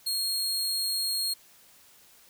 sawtooth tone, 4263 Hz, C8, 32 cents sharp, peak -24 dBFS, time 0.06-1.34 s, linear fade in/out 10 ms, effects white hiss -57 dBFS RMS until 2.29 s

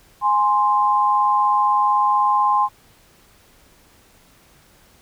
sine tone pair together, 830.6 / 1046.5 Hz, G#5 / C6, 0 / 0 cents, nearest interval major third, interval 400 cents, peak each -18 / -16 dBFS, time 0.21-2.69 s, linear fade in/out 50 ms, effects pink hiss -53 dBFS RMS until 5.01 s

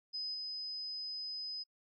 sine tone with level steps, 5030 Hz, D#8, 18 cents sharp, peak -37 / -39 dBFS, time 0.13-1.64 s, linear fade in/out 20 ms, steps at 0.34 s, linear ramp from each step 5 ms, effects noise-tail reverb RT60 0.1 s tail -24 dB re dry

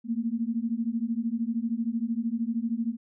sine beating tone pair, 224 / 237 Hz, A3 / A#3, +31 / +29 cents, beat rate 13 Hz, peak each -29 dBFS, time 0.04-2.97 s, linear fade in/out 50 ms, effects none

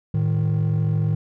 triangle tone pair together, 109.62 / 155.56 Hz, A2 / D#3, -6 / 0 cents, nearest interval tritone, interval 606 cents, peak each -18 dBFS, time 0.14-1.15 s, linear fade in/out 5 ms, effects tanh soft clip ceiling -12 dBFS

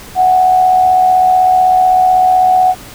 sine tone with amplitude modulation, 740 Hz, F#5, in tune, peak -4 dBFS, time 0.15-2.75 s, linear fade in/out 50 ms, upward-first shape sine, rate 75.9 Hz, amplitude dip 40%, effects pink hiss -33 dBFS RMS until 2.94 s

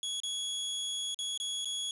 sawtooth tone with dropouts, 3350 Hz, G#7, 14 cents sharp, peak -30 dBFS, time 0.03-1.91 s, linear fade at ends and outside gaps 1 ms, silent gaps 0.202-0.234 / 1.145-1.189 / 1.376-1.4 / 1.647-1.655 s, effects resampled to 24000 Hz + 10-bit

